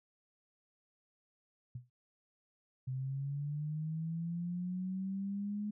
sine tone with exponential decay, 123.47 Hz, B2, in tune, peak -37 dBFS, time 1.75-1.9 s, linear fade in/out 5 ms, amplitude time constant 31 ms
sine linear sweep, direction up, 128.2 to 210.3 Hz, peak -35 dBFS, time 2.87-5.71 s, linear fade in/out 10 ms
effects none

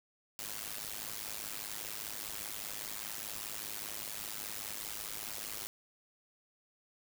white noise with amplitude modulation, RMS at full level -38 dBFS, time 0.39-5.67 s, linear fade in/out 0 ms, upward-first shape sine, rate 105 Hz, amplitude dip 90%, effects none

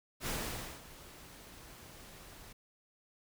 pink noise with ADSR envelope, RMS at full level -36 dBFS, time 0.2-2.53 s, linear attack 73 ms, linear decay 530 ms, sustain -17 dB, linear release 9 ms, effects none

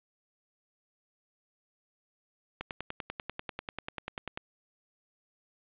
click train, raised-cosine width 0.3 ms, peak -19 dBFS, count 19, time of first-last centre 2.61-4.375 s, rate 10.2 Hz, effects resampled to 8000 Hz + 9-bit

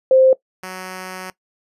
sine / 5% pulse tone pair in turn, 523.3 / 185.71 Hz, C5 / F#3, 0 / +7 cents, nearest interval octave + tritone, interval 1793 cents, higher first, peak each -8 / -18 dBFS, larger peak first, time 0.11-0.33 / 0.63-1.3 s, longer second, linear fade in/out 2 ms, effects noise-tail reverb RT60 0.1 s tail -19 dB re dry + resampled to 32000 Hz

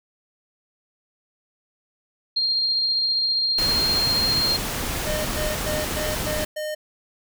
sine tone with tremolo, 4210 Hz, C8, 10 cents sharp, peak -18 dBFS, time 2.36-4.57 s, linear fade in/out 10 ms, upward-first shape triangle, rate 15 Hz, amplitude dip 25%
pink noise, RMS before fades -27 dBFS, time 3.58-6.45 s, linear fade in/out 5 ms
square tone bursts, 611 Hz, D#5, 32 cents flat, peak -27 dBFS, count 6, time 5.06-6.75 s, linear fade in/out 10 ms, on 190 ms, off 110 ms
effects none

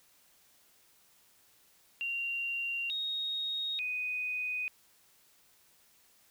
sine tone with pitch steps, 2766 / 3746 / 2492 Hz, F7 / A#7 / D#7, -17 / +8 / +2 cents, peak -32 dBFS, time 2.01-4.68 s, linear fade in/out 0 ms, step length 890 ms, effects white hiss -65 dBFS RMS until 6.3 s

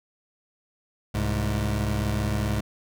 25% pulse tone pair together, 65.96 / 104.7 Hz, C2 / G#2, +15 / +15 cents, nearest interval minor sixth, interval 800 cents, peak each -24 / -22 dBFS, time 1.14-2.61 s, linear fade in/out 10 ms, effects none

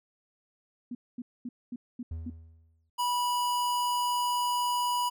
sine tone bursts, 243.5 Hz, B3, 24 cents flat, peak -34 dBFS, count 6, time 0.91-2.3 s, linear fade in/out 5 ms, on 40 ms, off 230 ms
triangle tone with exponential decay, 81.3 Hz, E2, 23 cents flat, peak -30 dBFS, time 2.11-2.9 s, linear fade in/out 5 ms, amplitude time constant 170 ms
square tone, 978 Hz, B5, 17 cents flat, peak -27 dBFS, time 2.98-5.1 s, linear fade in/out 20 ms
effects none

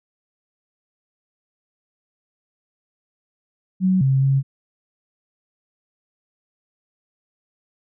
sine tone with pitch steps, 186.8 / 134.1 / 136.1 Hz, F#3 / C3 / C#3, +17 / +43 / -31 cents, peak -14 dBFS, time 3.8-4.43 s, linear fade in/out 50 ms, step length 210 ms, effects none

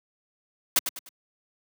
white noise with echo, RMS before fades -20 dBFS, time 0.76-0.79 s, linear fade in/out 2 ms, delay 100 ms, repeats 3, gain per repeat -9 dB, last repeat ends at 1.09 s, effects high-pass 200 Hz 12 dB/octave

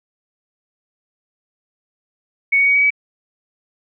sine tone with pitch steps, 2224 / 2238 / 2252 / 2267 / 2281 Hz, C#7 / C#7 / C#7 / C#7 / C#7, +5 / +16 / +27 / +38 / +49 cents, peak -11 dBFS, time 2.52-2.905 s, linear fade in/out 10 ms, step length 77 ms, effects none

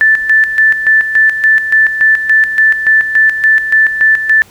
sine tone with tremolo, 1760 Hz, A6, in tune, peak -4 dBFS, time 0.01-4.42 s, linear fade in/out 0 ms, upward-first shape square, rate 3.5 Hz, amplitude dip 65%, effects pink hiss -42 dBFS RMS until 4.5 s

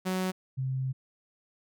sawtooth / sine tone pair in turn, 185.9 / 131.45 Hz, F#3 / C3, +8 / +8 cents, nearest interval tritone, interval 600 cents, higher first, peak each -24 / -28 dBFS, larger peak first, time 0.05-0.32 / 0.57-0.93 s, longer second, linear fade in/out 20 ms, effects none

